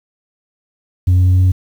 sine tone with pitch steps, 90.7 / 91.44 / 92.18 Hz, F#2 / F#2 / F#2, -34 / -20 / -6 cents, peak -5 dBFS, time 1.07-1.52 s, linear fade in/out 10 ms, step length 150 ms, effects tanh soft clip ceiling -7 dBFS + 7-bit

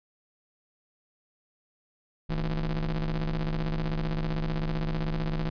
40% pulse ring-modulated tone, 67 Hz, C2, 42 cents sharp, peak -23 dBFS, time 2.29-5.5 s, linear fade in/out 10 ms, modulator 92.7 Hz, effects resampled to 11025 Hz

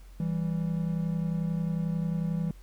triangle tone pair together, 164.82 / 196 Hz, E3 / G3, 0 / 0 cents, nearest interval minor third, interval 300 cents, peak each -26 / -31 dBFS, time 0.2-2.51 s, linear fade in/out 2 ms, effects added 45 Hz sine -46 dBFS peak until 2.62 s + pink hiss -61 dBFS RMS until 2.62 s

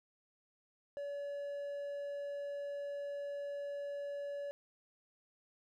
triangle tone, 570 Hz, C#5, 48 cents sharp, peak -37 dBFS, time 0.97-4.51 s, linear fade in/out 0 ms, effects none

